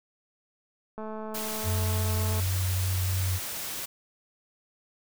click train, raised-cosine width 1 ms, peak -25 dBFS, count 309, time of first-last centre 0.98-2.399 s, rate 217 Hz
white noise, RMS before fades -35 dBFS, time 1.34-3.86 s, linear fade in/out 10 ms
sine tone with vibrato, 92.5 Hz, F#2, in tune, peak -25 dBFS, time 1.63-3.4 s, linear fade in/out 50 ms, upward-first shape sine, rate 3.4 Hz, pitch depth 11 cents each way
effects none

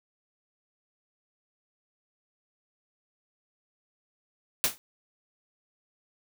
white noise with exponential decay, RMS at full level -20 dBFS, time 4.64-4.78 s, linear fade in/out 0 ms, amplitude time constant 30 ms, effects none

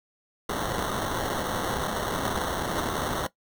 white noise with sample-and-hold, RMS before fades -29 dBFS, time 0.49-3.27 s, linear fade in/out 5 ms, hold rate 2450 Hz, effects noise-tail reverb RT60 0.1 s tail -17 dB re dry

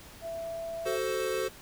sine tone, 664 Hz, E5, 12 cents sharp, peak -34 dBFS, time 0.21-0.99 s, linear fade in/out 50 ms
square chord, F# diminished, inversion none, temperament equal with one note detuned, 374.9 / 440 / 523.3 Hz, F#4 / A4 / C5, +23 / 0 / 0 cents, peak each -34 dBFS, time 0.85-1.49 s, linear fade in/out 20 ms
effects pink hiss -50 dBFS RMS until 1.61 s

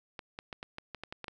clicks, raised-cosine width 0.3 ms, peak -24 dBFS, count 10, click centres 0.192 / 0.389 / 0.528 / 0.629 / 0.784 / 0.947 / 1.036 / 1.125 / 1.243 / 1.282 s, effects none

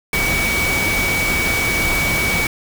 sine tone in noise, 2265 Hz, C#7, 37 cents sharp, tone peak -18 dBFS, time 0.13-2.47 s, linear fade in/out 2 ms, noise pink, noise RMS -21 dBFS, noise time 0.13-2.47 s, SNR 0 dB, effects none

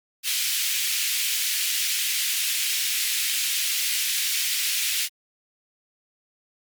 pink high-pass noise, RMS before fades -25 dBFS, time 0.23-5.09 s, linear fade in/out 50 ms, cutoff 2300 Hz, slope 24 dB/octave, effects Opus 48 kbps

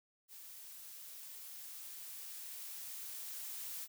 blue noise with level ramp, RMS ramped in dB -53 to -44 dBFS, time 0.28-3.88 s, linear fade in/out 50 ms, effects none

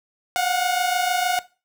sawtooth tone pair together, 713.5 / 740 Hz, F5 / F#5, +37 / 0 cents, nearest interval minor second, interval 63 cents, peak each -19 dBFS, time 0.36-1.39 s, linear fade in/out 0 ms, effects noise-tail reverb RT60 0.3 s tail -18 dB re dry

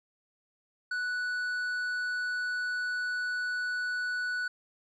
sine tone with tanh clipping, 1480 Hz, F#6, in tune, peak -31 dBFS, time 0.91-4.48 s, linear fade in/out 5 ms, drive 7 dB, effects none

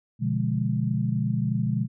sine chord, B diminished seventh, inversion none, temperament equal, 123.47 / 146.83 / 174.61 / 207.7 Hz, B2 / D3 / F3 / Ab3, 0 / 0 / 0 / 0 cents, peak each -26 / -29 / -30 / -28 dBFS, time 0.19-1.88 s, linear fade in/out 50 ms, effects none

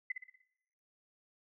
sine tone with echo, 2025 Hz, B6, 43 cents sharp, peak -32 dBFS, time 0.1-0.12 s, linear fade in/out 5 ms, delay 60 ms, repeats 5, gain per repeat -6 dB, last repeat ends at 0.42 s, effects noise-tail reverb RT60 0.9 s tail -21 dB re dry

